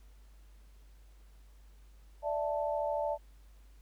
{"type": "chord", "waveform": "sine", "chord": "D suspended second", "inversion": "none", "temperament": "just", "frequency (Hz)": [587.3, 660.7, 881], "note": ["D5", "E5", "A5"], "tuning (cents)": [0, 4, 2], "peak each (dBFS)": [-33, -36, -36], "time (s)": [2.22, 3.18], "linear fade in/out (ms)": 50, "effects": ["added 50 Hz sine -54 dBFS peak until 3.81 s", "pink hiss -69 dBFS RMS until 3.81 s"]}